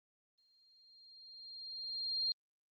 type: tone with exponential growth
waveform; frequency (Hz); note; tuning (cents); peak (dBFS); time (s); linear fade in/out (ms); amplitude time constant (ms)
sine; 4206; C8; +8; -31; 0.38-2.32; 1; 420
effects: Opus 32 kbps